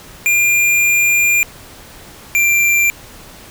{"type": "tone pair in turn", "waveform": "square", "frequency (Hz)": [2400, 2368], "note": ["D7", "D7"], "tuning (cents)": [37, 14], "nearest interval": "unison", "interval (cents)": 23, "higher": "first", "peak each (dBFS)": -11, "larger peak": "neither", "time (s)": [[0.26, 1.43], [2.35, 2.9]], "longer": "first", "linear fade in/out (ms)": 0, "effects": ["pink hiss -38 dBFS RMS until 3.5 s"]}